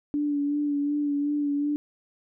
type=tone with vibrato; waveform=sine; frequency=289.9 Hz; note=D4; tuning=22 cents flat; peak=-23 dBFS; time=0.14-1.76 s; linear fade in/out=0 ms; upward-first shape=sine; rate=2.7 Hz; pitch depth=26 cents each way; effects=none